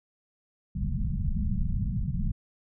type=low-pass noise; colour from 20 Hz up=pink; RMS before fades=-28 dBFS; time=0.75-2.32 s; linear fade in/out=10 ms; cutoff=220 Hz; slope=96 dB/octave; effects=none